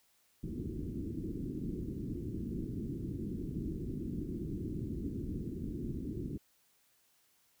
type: low-pass noise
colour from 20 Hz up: white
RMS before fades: -39 dBFS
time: 0.43-6.38 s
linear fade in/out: 10 ms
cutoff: 350 Hz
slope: 48 dB/octave
effects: white hiss -71 dBFS RMS until 7.6 s